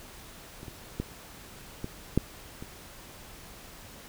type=clicks; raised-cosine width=3 ms; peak=-30 / -29 / -17 / -20 / -9 / -26 dBFS; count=6; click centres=0.631 / 0.682 / 1 / 1.844 / 2.176 / 2.625 s; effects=pink hiss -48 dBFS RMS until 4.08 s